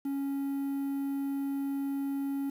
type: tone with quantisation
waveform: triangle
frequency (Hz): 277.2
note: C#4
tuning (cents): 0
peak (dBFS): -28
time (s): 0.05-2.5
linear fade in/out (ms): 5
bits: 9
effects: none